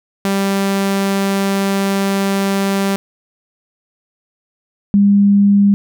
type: tone pair in turn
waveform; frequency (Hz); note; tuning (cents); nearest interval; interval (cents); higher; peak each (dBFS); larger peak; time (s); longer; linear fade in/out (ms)
sawtooth / sine; 196.4 / 201.3; G3 / G3; +4 / +46; unison; 42; second; -10 / -7; second; 0.25-2.96 / 4.94-5.74; first; 0
effects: none